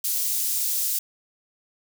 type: high-pass noise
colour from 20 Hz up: white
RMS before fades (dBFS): -25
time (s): 0.04-0.99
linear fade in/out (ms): 5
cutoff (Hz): 5800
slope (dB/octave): 12
effects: none